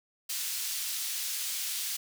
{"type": "high-pass noise", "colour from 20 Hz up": "pink", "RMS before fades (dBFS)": -34, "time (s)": [0.29, 1.97], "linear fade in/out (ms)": 10, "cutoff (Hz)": 3800, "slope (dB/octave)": 12, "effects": []}